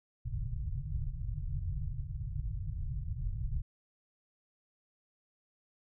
pink low-pass noise, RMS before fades -36 dBFS, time 0.25-3.62 s, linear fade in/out 10 ms, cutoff 150 Hz, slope 96 dB/octave, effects none

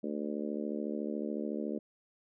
harmonic tone, 73.9 Hz, D2, 11 cents sharp, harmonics 3 / 4 / 5 / 6 / 7 / 8, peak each -37 / -39 / -41 / -43 / -44 / -45 dBFS, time 0.03-1.79 s, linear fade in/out 10 ms, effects none

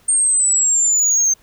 sine linear sweep, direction down, 8680 to 6272 Hz, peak -10 dBFS, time 0.08-1.34 s, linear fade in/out 10 ms, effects tanh soft clip ceiling -11 dBFS + pink hiss -54 dBFS RMS until 1.42 s

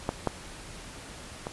clicks, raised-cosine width 1 ms, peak -12 / -11 / -19 dBFS, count 3, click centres 0.091 / 0.273 / 1.469 s, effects pink hiss -44 dBFS RMS until 1.52 s + resampled to 24000 Hz

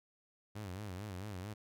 sawtooth tone with vibrato, 98 Hz, G2, in tune, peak -38 dBFS, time 0.55-1.54 s, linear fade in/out 10 ms, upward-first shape sine, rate 4.5 Hz, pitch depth 160 cents each way, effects none

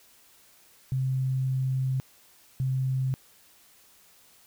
sine tone bursts at uneven times, 131.2 Hz, C3, 5 cents sharp, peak -24 dBFS, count 2, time 0.92-2 / 2.6-3.14 s, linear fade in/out 0 ms, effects white hiss -58 dBFS RMS until 4.46 s

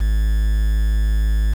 triangle tone with quantisation, 53 Hz, G#1, 36 cents sharp, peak -12 dBFS, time 0-1.54 s, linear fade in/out 10 ms, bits 6, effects none

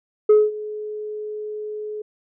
sine tone with ADSR envelope, 424.5 Hz, G#4, 38 cents sharp, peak -6 dBFS, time 0.29-2.02 s, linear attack 8 ms, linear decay 210 ms, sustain -21 dB, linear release 6 ms, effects tanh soft clip ceiling -8 dBFS

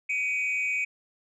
sine tone pair together, 2269 / 2489 Hz, C#7 / D#7, +40 / 0 cents, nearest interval major second, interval 160 cents, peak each -26 dBFS, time 0.09-0.85 s, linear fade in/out 10 ms, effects tanh soft clip ceiling -22 dBFS

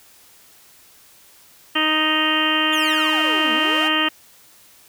harmonic tone, 311.1 Hz, D#4, in tune, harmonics 1 / 2 / 3 / 4 / 5 / 6 / 7 / 8 / 9 / 10, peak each -24 / -30 / -29 / -24 / -31 / -23 / -35 / -28 / -23 / -23 dBFS, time 1.75-4.09 s, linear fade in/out 10 ms
sawtooth exponential two-way sweep, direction down then up, 3630 to 220 to 890 Hz, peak -25 dBFS, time 2.72-3.89 s, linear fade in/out 20 ms, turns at 3.53 s
effects white hiss -50 dBFS RMS until 4.88 s

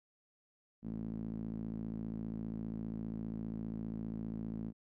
sawtooth tone with band-pass filter, 55 Hz, A1, in tune, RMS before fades -41 dBFS, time 0.82-4.73 s, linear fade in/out 50 ms, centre 220 Hz, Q 3.3, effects none

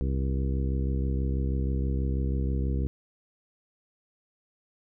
harmonic tone with a mistuned harmonic, 66.2 Hz, C2, 21 cents sharp, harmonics 1 / 2 / 3 / 4 / 5 / 6 / 7, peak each -26 / -32 / -36 / -38 / -40 / -42 / -43 dBFS, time 0.01-2.87 s, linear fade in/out 0 ms, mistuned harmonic 7, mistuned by +43 cents, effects none

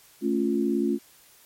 sine chord, A augmented, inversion none, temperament equal, 220 / 277.2 / 349.2 Hz, A3 / C#4 / E#4, 0 / 0 / 0 cents, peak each -26 dBFS, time 0.21-0.99 s, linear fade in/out 50 ms, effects white hiss -55 dBFS RMS until 1.45 s + MP3 64 kbps

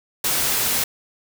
white noise, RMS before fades -21 dBFS, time 0.24-0.84 s, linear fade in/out 5 ms, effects none

